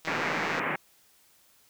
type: click train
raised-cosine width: 0.2 ms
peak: -21 dBFS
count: 88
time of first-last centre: 0.05-0.594 s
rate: 160 Hz
type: band-pass noise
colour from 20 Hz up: white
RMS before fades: -30 dBFS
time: 0.07-0.76 s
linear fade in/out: 5 ms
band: 120 to 2400 Hz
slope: 48 dB/octave
effects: white hiss -62 dBFS RMS until 1.69 s